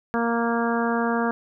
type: harmonic tone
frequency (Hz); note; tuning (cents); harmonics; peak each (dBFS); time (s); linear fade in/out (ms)
233.1; A#3; 0; 1 / 2 / 3 / 4 / 5 / 6 / 7; -24 / -27 / -29 / -30 / -31 / -32 / -32; 0.14-1.31; 0
effects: none